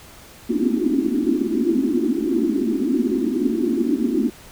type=band-pass noise; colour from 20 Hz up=pink; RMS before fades=-20 dBFS; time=0.49-4.3 s; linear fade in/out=10 ms; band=220 to 370 Hz; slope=96 dB/octave; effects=pink hiss -44 dBFS RMS until 4.51 s